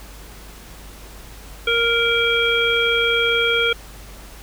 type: harmonic tone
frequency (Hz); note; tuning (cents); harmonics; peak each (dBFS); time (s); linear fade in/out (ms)
466.2; A#4; 0; 1 / 3 / 5 / 7; -21 / -21 / -21 / -21; 1.67-3.73; 5
effects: added 50 Hz sine -39 dBFS peak until 4.42 s + pink hiss -42 dBFS RMS until 4.42 s